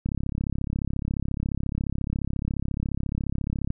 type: click train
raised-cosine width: 5 ms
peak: -15 dBFS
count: 126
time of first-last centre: 0.06-3.704 s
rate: 34.3 Hz
effects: none